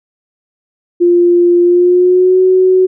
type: tone with pitch glide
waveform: sine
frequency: 349.2 to 372.1 Hz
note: F4 to F#4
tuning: 0 to +10 cents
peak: -5 dBFS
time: 1-2.87 s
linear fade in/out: 20 ms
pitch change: +110 cents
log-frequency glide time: 1.62-2.4 s
effects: none